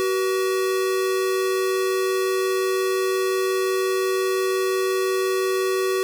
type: tone pair together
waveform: square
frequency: 378.5 / 484.2 Hz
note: F#4 / B4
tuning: +39 / -34 cents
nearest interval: major third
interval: 427 cents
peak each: -21 / -30 dBFS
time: 0-6.03 s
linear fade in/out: 0 ms
effects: none